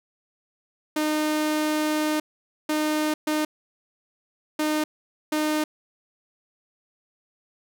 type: tone bursts at uneven times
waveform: sawtooth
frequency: 306 Hz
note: D#4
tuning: 29 cents flat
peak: -18 dBFS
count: 5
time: 0.96-2.2 / 2.69-3.14 / 3.27-3.45 / 4.59-4.84 / 5.32-5.64 s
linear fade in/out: 5 ms
effects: none